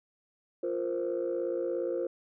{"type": "chord", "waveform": "sine", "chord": "F suspended fourth", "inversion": "none", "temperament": "equal", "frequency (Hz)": [349.2, 466.2, 523.3], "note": ["F4", "Bb4", "C5"], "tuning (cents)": [0, 0, 0], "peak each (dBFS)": [-32, -34, -32], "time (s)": [0.63, 2.07], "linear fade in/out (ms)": 5, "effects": ["tanh soft clip ceiling -23 dBFS"]}